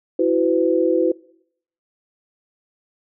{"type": "chord", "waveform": "sine", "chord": "E suspended second", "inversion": "none", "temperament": "equal with one note detuned", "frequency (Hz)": [329.6, 370, 505.1], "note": ["E4", "F#4", "B4"], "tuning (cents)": [0, 0, 39], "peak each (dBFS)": -19, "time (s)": [0.19, 1.12], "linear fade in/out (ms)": 5, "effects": ["noise-tail reverb RT60 0.7 s tail -23 dB re dry"]}